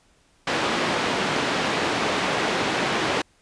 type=band-pass noise; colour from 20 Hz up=pink; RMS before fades=-24 dBFS; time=0.47-3.22 s; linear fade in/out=5 ms; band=240 to 3600 Hz; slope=12 dB/octave; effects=pink hiss -61 dBFS RMS until 3.41 s + resampled to 22050 Hz